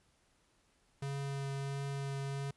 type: tone with vibrato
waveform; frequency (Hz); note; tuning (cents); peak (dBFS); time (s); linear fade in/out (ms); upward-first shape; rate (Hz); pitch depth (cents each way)
square; 138.59; C#3; 0; -37; 1.02-2.51; 5; triangle; 1.5; 11
effects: pink hiss -72 dBFS RMS until 2.56 s + resampled to 24000 Hz